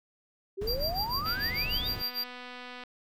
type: exponential sweep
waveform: sine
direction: up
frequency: 375.6 to 3899 Hz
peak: -32 dBFS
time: 0.57-1.89 s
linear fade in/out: 20 ms
type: noise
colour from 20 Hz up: brown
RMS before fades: -37 dBFS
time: 0.61-2.02 s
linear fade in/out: 5 ms
type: tone with tremolo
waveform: square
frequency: 4734 Hz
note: D8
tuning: 13 cents sharp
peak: -29 dBFS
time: 0.67-2.24 s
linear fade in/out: 5 ms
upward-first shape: sine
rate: 6.7 Hz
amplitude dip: 95%
type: click train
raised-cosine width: 0.3 ms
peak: -28 dBFS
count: 392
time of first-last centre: 1.26-2.837 s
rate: 248 Hz
effects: none